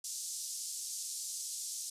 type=band-pass noise; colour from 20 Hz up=white; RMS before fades=-41 dBFS; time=0.04-1.9 s; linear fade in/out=5 ms; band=5100 to 9100 Hz; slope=24 dB/octave; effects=resampled to 32000 Hz